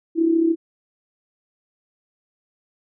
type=tone with amplitude modulation; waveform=sine; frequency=329.6 Hz; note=E4; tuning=in tune; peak=-12 dBFS; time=0.15-0.56 s; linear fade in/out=50 ms; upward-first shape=sine; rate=33.9 Hz; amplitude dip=60%; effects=none